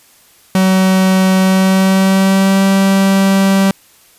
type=tone with pitch glide; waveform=45% pulse; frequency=188.5 to 194.25 Hz; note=F#3 to G3; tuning=+32 to -16 cents; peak=-8 dBFS; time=0.55-3.71 s; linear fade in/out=2 ms; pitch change=+52 cents; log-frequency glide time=1.38-2.64 s; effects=white hiss -47 dBFS RMS until 4.18 s + resampled to 32000 Hz